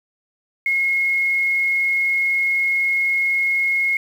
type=tone with quantisation; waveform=sine; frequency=2162 Hz; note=C#7; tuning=44 cents flat; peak=-16 dBFS; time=0.66-3.97 s; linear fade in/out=2 ms; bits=7; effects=none